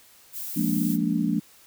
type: noise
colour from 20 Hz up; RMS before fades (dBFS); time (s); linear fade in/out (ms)
violet; -34; 0.32-0.98; 50
type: chord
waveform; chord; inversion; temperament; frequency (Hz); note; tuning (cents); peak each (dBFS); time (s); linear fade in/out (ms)
sine; Bb dominant seventh; second; just; 174.81 / 209.8 / 233.1 / 291.4; F3 / Ab3 / Bb3 / D4; +2 / +18 / 0 / -13; -27; 0.56-1.4; 10
effects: white hiss -54 dBFS RMS until 1.66 s